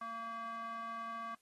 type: tone with band-pass filter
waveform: square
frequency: 228.8 Hz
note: A#3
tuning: 32 cents flat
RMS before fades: -43 dBFS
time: 0.01-1.35 s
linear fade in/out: 5 ms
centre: 1200 Hz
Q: 4.5
effects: white hiss -75 dBFS RMS until 1.41 s + AAC 32 kbps